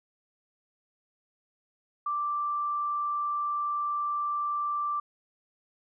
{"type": "tone", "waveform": "sine", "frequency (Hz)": 1174.7, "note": "D6", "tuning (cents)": 0, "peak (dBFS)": -27, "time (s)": [2.06, 5], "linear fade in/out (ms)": 5, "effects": []}